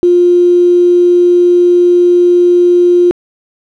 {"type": "tone with quantisation", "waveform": "sine", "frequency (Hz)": 352.8, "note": "F4", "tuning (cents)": 18, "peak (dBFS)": -4, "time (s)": [0.03, 3.11], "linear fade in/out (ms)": 0, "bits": 4, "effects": ["low-pass 3000 Hz 12 dB/octave"]}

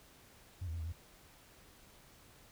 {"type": "tone with pitch steps", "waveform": "sine", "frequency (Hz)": [91.5, 80, 84.7, 79.8, 84.4], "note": ["F#2", "D#2", "E2", "D#2", "E2"], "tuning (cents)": [-19, 49, 48, 44, 41], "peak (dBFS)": -36, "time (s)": [0.61, 0.925], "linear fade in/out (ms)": 10, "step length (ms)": 63, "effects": ["tanh soft clip ceiling -34 dBFS", "pink hiss -61 dBFS RMS until 2.51 s"]}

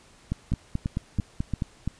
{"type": "two click trains", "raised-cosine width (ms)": 5, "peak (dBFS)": [-14, -14], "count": [5, 7], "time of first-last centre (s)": [[0.52, 1.876], [0.32, 1.622]], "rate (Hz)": [2.95, 4.61], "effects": ["pink hiss -55 dBFS RMS until 1.99 s", "resampled to 22050 Hz"]}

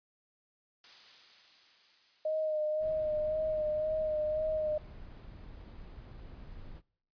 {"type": "noise with exponential decay", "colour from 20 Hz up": "blue", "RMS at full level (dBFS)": -46, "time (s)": [0.84, 4.98], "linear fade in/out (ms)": 2, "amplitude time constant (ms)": 900}
{"type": "tone with vibrato", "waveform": "sine", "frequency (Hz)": 618, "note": "D#5", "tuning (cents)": -12, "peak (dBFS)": -29, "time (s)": [2.25, 4.78], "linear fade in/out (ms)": 5, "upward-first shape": "sine", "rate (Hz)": 1.9, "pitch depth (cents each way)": 26}
{"type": "noise", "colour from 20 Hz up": "brown", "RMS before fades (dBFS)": -48, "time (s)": [2.79, 6.82], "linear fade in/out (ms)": 50}
{"effects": ["noise-tail reverb RT60 0.6 s tail -24 dB re dry", "resampled to 11025 Hz"]}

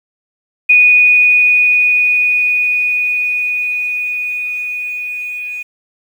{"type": "tone with level ramp", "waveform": "sine", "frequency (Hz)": 2472, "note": "D#7", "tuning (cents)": -12, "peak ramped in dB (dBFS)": [-4, -21], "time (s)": [0.69, 5.63], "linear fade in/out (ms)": 10, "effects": ["7-bit"]}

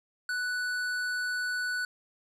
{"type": "tone with tanh clipping", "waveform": "sine", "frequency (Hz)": 1484, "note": "F#6", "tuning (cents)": 5, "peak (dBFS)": -31, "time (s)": [0.29, 1.85], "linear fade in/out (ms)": 2, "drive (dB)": 14, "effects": ["resampled to 32000 Hz"]}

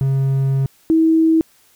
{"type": "tone pair in turn", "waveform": ["triangle", "sine"], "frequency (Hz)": [135.4, 322.6], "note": ["C#3", "E4"], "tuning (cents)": [-40, -37], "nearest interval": "octave + minor third", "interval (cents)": 1503, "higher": "second", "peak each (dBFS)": [-12, -10], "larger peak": "second", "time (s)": [[0.01, 0.66], [0.9, 1.41]], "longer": "first", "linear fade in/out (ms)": 0, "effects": ["white hiss -54 dBFS RMS until 1.75 s"]}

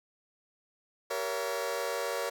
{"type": "chord", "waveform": "sawtooth", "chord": "G diminished seventh", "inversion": "none", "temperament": "just", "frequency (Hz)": [392, 470.4, 564.5, 677.4], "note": ["G4", "Bb4", "Db5", "Fb5"], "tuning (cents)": [0, 16, 31, 47], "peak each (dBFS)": [-37, -31, -31, -36], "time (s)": [1.1, 2.3], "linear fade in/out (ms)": 10, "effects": []}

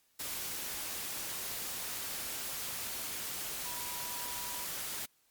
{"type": "tone in noise", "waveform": "sine", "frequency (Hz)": 975, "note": "B5", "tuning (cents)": -23, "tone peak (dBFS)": -46, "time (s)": [3.65, 4.65], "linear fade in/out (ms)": 10, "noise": "white", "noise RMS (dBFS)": -39, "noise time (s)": [0.19, 5.06], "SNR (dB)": -10, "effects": ["white hiss -71 dBFS RMS until 5.3 s", "MP3 96 kbps"]}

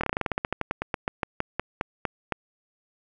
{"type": "slowing click train", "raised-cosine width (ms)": 0.5, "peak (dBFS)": -10, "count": 23, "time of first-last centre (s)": [0.01, 2.323], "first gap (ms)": 25, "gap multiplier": 1.12, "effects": []}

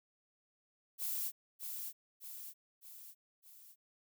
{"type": "noise with echo", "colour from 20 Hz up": "violet", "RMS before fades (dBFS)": -38, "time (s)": [0.98, 1.32], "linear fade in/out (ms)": 50, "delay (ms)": 610, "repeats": 4, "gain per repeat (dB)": -5, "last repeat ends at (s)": 3.76, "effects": []}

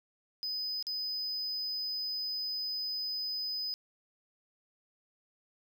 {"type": "tone with dropouts", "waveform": "triangle", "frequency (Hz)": 5010, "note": "D#8", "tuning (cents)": 11, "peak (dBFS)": -32, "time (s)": [0.43, 3.74], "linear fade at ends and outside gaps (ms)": 0, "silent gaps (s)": [0.826, 0.868], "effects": []}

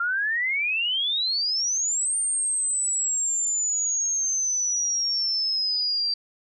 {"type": "exponential two-way sweep", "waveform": "sine", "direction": "up then down", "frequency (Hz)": [1369, 8840, 4679], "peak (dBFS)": -22, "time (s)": [0, 6.14], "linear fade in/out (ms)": 5, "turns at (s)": 2.16, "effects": []}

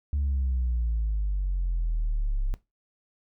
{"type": "exponential sweep", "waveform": "sine", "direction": "down", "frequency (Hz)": [72.7, 32.7], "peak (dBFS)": -22, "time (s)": [0.13, 2.54], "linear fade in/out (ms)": 0, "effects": ["noise-tail reverb RT60 0.2 s tail -19 dB re dry", "tanh soft clip ceiling -21 dBFS"]}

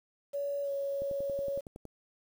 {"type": "tone with pitch glide", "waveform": "sine", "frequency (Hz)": [566, 556.9], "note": ["C#5", "C#5"], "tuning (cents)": [36, 8], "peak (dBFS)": -31, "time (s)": [0.33, 1.61], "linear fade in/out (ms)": 20, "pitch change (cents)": -28, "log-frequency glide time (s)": [0.62, 0.72]}
{"type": "click train", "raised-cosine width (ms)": 2, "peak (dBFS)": -31, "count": 10, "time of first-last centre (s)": [1.02, 1.853], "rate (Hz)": 10.8}
{"effects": ["9-bit"]}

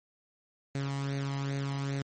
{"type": "tone with flanger", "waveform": "sawtooth", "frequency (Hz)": 138.59, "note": "C#3", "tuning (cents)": 0, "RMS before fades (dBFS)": -33, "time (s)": [0.75, 2.02], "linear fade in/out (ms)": 2, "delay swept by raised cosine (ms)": [0.47, 1.01], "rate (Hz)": 2.5, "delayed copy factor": 0.55, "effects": ["MP3 32 kbps"]}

